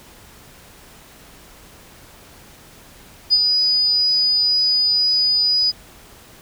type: tone with ADSR envelope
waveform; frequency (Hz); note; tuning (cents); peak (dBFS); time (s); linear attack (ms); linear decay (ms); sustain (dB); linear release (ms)
sine; 4951; D#8; -9; -9; 3.3-5.72; 31; 44; -5; 26
effects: pink hiss -45 dBFS RMS until 6.41 s